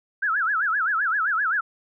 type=tone with vibrato; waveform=sine; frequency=1480 Hz; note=F#6; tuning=in tune; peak=-20 dBFS; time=0.22-1.61 s; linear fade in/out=10 ms; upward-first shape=sine; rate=7.7 Hz; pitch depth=250 cents each way; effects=none